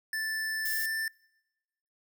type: tone with pitch glide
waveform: square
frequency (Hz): 1760 to 1775.3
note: A6 to A6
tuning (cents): 0 to +15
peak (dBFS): -31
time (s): 0.13-1.08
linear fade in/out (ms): 2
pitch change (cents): +15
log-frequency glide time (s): 0.71-0.82
type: noise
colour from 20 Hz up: violet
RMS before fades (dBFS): -35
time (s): 0.65-0.86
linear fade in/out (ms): 2
effects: noise-tail reverb RT60 1.0 s tail -25 dB re dry